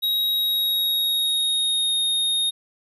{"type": "tone with pitch glide", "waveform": "square", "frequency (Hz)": [3808, 3710], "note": ["A#7", "A#7"], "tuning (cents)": [36, -9], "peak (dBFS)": -20, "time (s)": [0.02, 2.51], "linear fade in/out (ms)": 20, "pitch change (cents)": -45, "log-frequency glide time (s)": [0.33, 1.98], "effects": []}